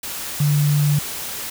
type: tone in noise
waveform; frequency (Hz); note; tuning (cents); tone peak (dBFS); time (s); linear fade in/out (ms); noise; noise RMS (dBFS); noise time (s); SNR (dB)
sine; 146.83; D3; 0; -14; 0.4-0.99; 5; white; -29; 0.03-1.5; +12
effects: none